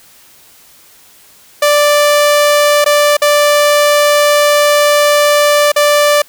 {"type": "tone with dropouts", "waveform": "sawtooth", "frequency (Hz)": 587.3, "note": "D5", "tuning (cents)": 0, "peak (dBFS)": -3, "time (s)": [1.62, 6.22], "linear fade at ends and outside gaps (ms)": 5, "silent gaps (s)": [[2.844, 2.86], [3.169, 3.218], [5.719, 5.761]], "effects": ["white hiss -43 dBFS RMS until 6.28 s"]}